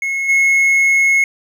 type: tone with level steps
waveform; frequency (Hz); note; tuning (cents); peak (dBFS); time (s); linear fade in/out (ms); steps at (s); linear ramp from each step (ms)
triangle; 2175; C#7; -33; -15 / -8; 0.02-1.24; 2; 0.28; 20
effects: none